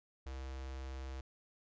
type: tone with notch filter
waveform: square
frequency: 65.9 Hz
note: C2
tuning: 13 cents sharp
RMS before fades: -44 dBFS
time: 0.26-1.21 s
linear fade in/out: 5 ms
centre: 180 Hz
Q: 1.2
effects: resampled to 16000 Hz